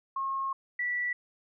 sine tone pair in turn, 1081 / 1957.5 Hz, C#6 / B6, -44 / -16 cents, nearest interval minor seventh, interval 1028 cents, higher second, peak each -29 / -28 dBFS, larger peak second, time 0.16-0.53 / 0.79-1.13 s, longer first, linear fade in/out 5 ms, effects none

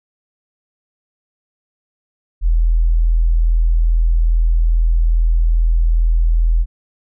sine tone, 41.2 Hz, E1, in tune, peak -10 dBFS, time 2.41-6.66 s, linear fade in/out 50 ms, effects none

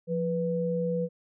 sine tone pair together, 173.9 / 492.3 Hz, F3 / B4, -7 / -6 cents, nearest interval octave + tritone, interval 1801 cents, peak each -29 / -28 dBFS, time 0.07-1.09 s, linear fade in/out 50 ms, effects none

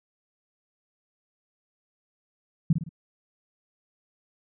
sine tone with echo, 162.1 Hz, E3, 29 cents flat, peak -15 dBFS, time 2.7-2.73 s, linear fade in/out 5 ms, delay 54 ms, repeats 3, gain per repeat -7 dB, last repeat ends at 2.892 s, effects none

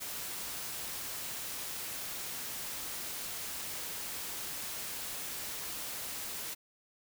white noise, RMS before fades -40 dBFS, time 0-6.55 s, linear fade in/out 20 ms, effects none

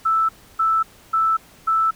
sine tone bursts, 1318.5 Hz, E6, in tune, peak -15 dBFS, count 4, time 0.05-1.91 s, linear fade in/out 10 ms, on 240 ms, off 300 ms, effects pink hiss -49 dBFS RMS until 1.95 s

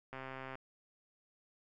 click train, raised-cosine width 0.5 ms, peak -30 dBFS, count 57, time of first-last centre 0.13-0.554 s, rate 132 Hz, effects none

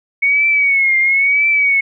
sine tone with vibrato, 2217 Hz, C#7, in tune, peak -10 dBFS, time 0.22-1.81 s, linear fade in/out 10 ms, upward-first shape triangle, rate 0.99 Hz, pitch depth 94 cents each way, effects none

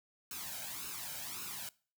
white noise with flanger, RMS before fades -43 dBFS, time 0.31-1.69 s, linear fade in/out 2 ms, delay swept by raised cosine 0.75 to 1.32 ms, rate 1.8 Hz, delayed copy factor +0.7, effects noise-tail reverb RT60 0.4 s tail -22 dB re dry + high-pass 80 Hz 12 dB/octave

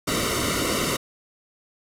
pink noise with comb filter, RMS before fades -24 dBFS, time 0.07-0.97 s, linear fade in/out 10 ms, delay 1.2 ms, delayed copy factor -0.85, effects low-pass 12000 Hz 12 dB/octave

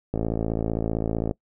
click train, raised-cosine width 2 ms, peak -12 dBFS, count 66, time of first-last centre 0.14-1.311 s, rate 55.5 Hz, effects noise-tail reverb RT60 0.1 s tail -23 dB re dry

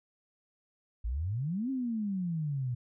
sine exponential two-way sweep, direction up then down, 51.91 to 272.2 to 119.5 Hz, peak -30 dBFS, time 1.04-2.75 s, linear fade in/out 10 ms, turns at 1.7 s, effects none

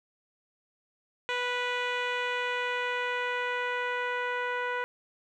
10% pulse tone with low-pass filter sweep, 492.2 Hz, B4, 6 cents flat, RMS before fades -31 dBFS, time 1.29-4.84 s, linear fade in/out 0 ms, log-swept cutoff 3400 to 1700 Hz, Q 1.1, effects none

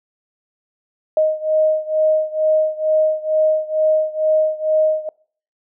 sine beating tone pair, 622.3 / 624.5 Hz, D#5 / D#5, 0 / +6 cents, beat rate 2.2 Hz, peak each -16 / -18 dBFS, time 1.17-5.09 s, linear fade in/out 2 ms, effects noise-tail reverb RT60 0.5 s tail -25 dB re dry

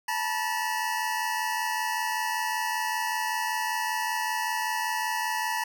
25% pulse tone pair together, 878 / 963.2 Hz, A5 / B5, -4 / -44 cents, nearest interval major second, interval 160 cents, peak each -26 / -26 dBFS, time 0.08-5.64 s, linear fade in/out 5 ms, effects none

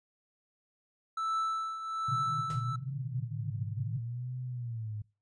triangle tone with tremolo, 1318.5 Hz, E6, in tune, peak -26 dBFS, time 1.17-2.76 s, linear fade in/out 5 ms, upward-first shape triangle, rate 1.2 Hz, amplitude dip 70%
white band-pass noise, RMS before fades -38 dBFS, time 2.08-4.02 s, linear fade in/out 5 ms, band 120 to 150 Hz, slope 96 dB/octave
pink noise with exponential decay, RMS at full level -44 dBFS, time 2.5-2.7 s, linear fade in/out 2 ms, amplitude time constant 43 ms
sine tone with vibrato, 114.8 Hz, A#2, 26 cents flat, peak -35 dBFS, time 2.54-5.02 s, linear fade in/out 5 ms, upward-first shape sine, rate 0.68 Hz, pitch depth 170 cents each way
effects noise-tail reverb RT60 0.3 s tail -23 dB re dry + resampled to 22050 Hz

